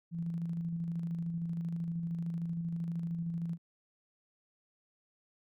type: tone with tremolo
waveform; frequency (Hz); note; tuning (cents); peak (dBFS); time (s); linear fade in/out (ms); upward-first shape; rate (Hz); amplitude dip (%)
sine; 168.2; E3; +35; -32; 0.11-3.58; 50; square; 13; 30
effects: none